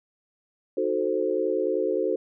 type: chord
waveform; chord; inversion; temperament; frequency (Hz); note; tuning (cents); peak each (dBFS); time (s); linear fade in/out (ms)
sine; D# diminished seventh; none; equal; 311.1 / 370 / 440 / 523.3; D#4 / F#4 / A4 / C5; 0 / 0 / 0 / 0; -31 / -27 / -27 / -28; 0.77-2.16; 5
effects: none